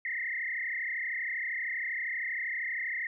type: tone with frequency modulation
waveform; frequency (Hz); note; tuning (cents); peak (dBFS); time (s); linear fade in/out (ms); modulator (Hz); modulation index
sine; 1975.5; B6; 0; -31; 0.05-3.07; 2; 32.7; 4.5
effects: none